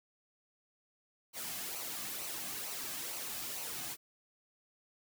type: noise with flanger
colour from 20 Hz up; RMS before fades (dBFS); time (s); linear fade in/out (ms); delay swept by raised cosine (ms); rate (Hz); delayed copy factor
white; -41; 1.33-3.97; 50; 0.57 to 2.17; 2.2; -0.55
effects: none